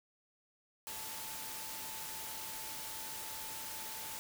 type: tone in noise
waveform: sine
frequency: 880 Hz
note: A5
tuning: in tune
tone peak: -52 dBFS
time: 0.87-4.19 s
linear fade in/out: 0 ms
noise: white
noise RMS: -44 dBFS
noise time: 0.87-4.19 s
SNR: -11 dB
effects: none